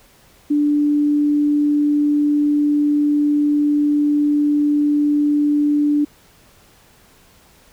sine tone, 293.7 Hz, D4, in tune, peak -13 dBFS, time 0.5-6.05 s, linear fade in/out 10 ms, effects pink hiss -51 dBFS RMS until 7.72 s

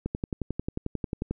click train, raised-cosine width 3 ms, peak -16 dBFS, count 15, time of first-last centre 0.06-1.31 s, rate 11.2 Hz, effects none

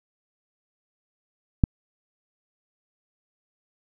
click, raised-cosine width 5 ms, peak -4 dBFS, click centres 1.638 s, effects none

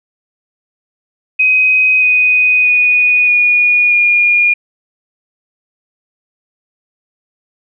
sine tone with pitch steps, 2518 / 2495 / 2472 / 2449 / 2427 Hz, D#7 / D#7 / D#7 / D#7 / D#7, +20 / +4 / -12 / -28 / -44 cents, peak -7 dBFS, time 1.39-4.54 s, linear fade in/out 10 ms, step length 630 ms, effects none

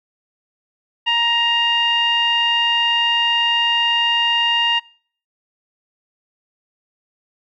sawtooth tone with low-pass filter, 938 Hz, A#5, 11 cents sharp, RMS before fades -17 dBFS, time 1.06-4.8 s, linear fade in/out 20 ms, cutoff 2700 Hz, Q 8.7, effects noise-tail reverb RT60 0.5 s tail -25 dB re dry

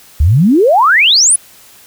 sine exponential sweep, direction up, 66.2 to 10548 Hz, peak -5 dBFS, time 0.2-1.36 s, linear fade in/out 5 ms, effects white hiss -41 dBFS RMS until 1.86 s

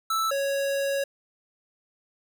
square tone pair in turn, 1318 / 554.2 Hz, E6 / C#5, -1 / -1 cents, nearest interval octave + minor third, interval 1500 cents, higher first, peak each -24 / -25 dBFS, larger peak first, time 0.1-0.31 / 0.31-1.04 s, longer second, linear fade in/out 5 ms, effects none

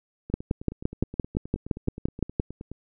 two click trains, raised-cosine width 3 ms, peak -10 / -24 dBFS, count 13 / 24, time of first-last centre 0.34-2.398 / 0.3-2.716 s, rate 5.83 / 9.52 Hz, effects none

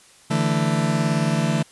40% pulse chord, D suspended second, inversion none, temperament just, 146.83 / 165.19 / 220.2 Hz, D3 / E3 / A3, 0 / +4 / +2 cents, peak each -22 / -22 / -23 dBFS, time 0.3-1.63 s, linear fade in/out 10 ms, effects white hiss -51 dBFS RMS until 1.71 s + resampled to 24000 Hz

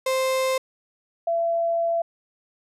35% pulse / sine tone pair in turn, 523.3 / 673.5 Hz, C5 / E5, 0 / +37 cents, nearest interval major third, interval 437 cents, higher second, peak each -19 / -20 dBFS, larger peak first, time 0.06-0.58 / 1.27-2.02 s, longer second, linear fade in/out 5 ms, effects resampled to 32000 Hz

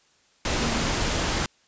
sine tone in noise, 231.4 Hz, A#3, 13 cents flat, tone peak -32 dBFS, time 0.59-0.93 s, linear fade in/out 2 ms, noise pink, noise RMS -25 dBFS, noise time 0.45-1.46 s, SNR -10 dB, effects white hiss -62 dBFS RMS until 1.67 s + resampled to 16000 Hz

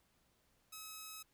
5% pulse tone, 1282 Hz, E6, 49 cents flat, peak -36 dBFS, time 0.72-1.23 s, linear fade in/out 10 ms, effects pink hiss -75 dBFS RMS until 1.33 s

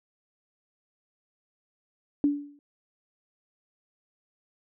sine tone with exponential decay, 288.4 Hz, D4, 31 cents flat, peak -17 dBFS, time 2.24-2.59 s, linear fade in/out 1 ms, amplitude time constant 76 ms, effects none

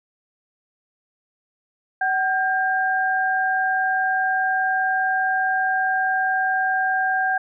sine tone pair together, 755 / 1599.8 Hz, F#5 / G6, +35 / +35 cents, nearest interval octave + minor second, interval 1300 cents, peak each -21 dBFS, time 2.01-7.38 s, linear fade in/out 5 ms, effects none

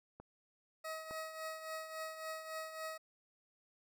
clicks, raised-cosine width 1 ms, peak -37 / -34 dBFS, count 2, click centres 0.2 / 1.11 s
20% pulse tone with tremolo, 636 Hz, D#5, 38 cents sharp, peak -35 dBFS, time 0.84-2.98 s, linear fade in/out 10 ms, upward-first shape triangle, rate 3.6 Hz, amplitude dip 65%
effects none

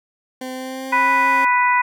20% pulse tone with pitch glide, 257.4 to 268.8 Hz, C4 to C4, -28 to +47 cents, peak -22 dBFS, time 0.41-1.45 s, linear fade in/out 5 ms, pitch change +75 cents, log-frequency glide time 0.52-1.09 s
harmonic tone, 493.9 Hz, B4, in tune, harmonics 2 / 3 / 4 / 5, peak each -15 / -24 / -19 / -25 dBFS, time 0.92-1.82 s, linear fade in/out 10 ms
effects none

